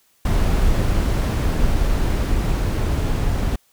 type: noise with level ramp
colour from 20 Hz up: brown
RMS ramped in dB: -17 to -20 dBFS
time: 0.25-3.56 s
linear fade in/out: 5 ms
effects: white hiss -60 dBFS RMS until 3.72 s